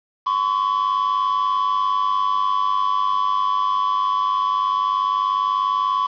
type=tone pair together; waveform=triangle; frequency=1024 / 1124.2 Hz; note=C6 / C#6; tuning=-38 / +24 cents; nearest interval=major second; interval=162 cents; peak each=-19 / -18 dBFS; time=0.26-6.07 s; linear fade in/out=10 ms; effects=resampled to 11025 Hz + 7-bit